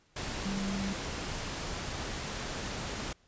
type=tone in noise; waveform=sine; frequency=196 Hz; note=G3; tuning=in tune; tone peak=-32 dBFS; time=0.45-0.93 s; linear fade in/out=5 ms; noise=pink; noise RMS=-37 dBFS; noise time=0.16-3.13 s; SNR=+2 dB; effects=pink hiss -67 dBFS RMS until 3.27 s + resampled to 16000 Hz